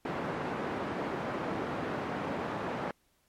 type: band-pass noise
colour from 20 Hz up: pink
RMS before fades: -35 dBFS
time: 0.05-2.91 s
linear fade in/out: 2 ms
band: 190 to 1400 Hz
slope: 12 dB/octave
effects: pink hiss -71 dBFS RMS until 3.28 s + MP3 64 kbps